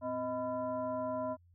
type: tone with frequency modulation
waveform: sine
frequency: 629 Hz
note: D#5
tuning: 19 cents sharp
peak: -33 dBFS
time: 0.01-1.37 s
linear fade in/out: 50 ms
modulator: 371 Hz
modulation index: 1
effects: added 87 Hz sine -61 dBFS peak until 1.54 s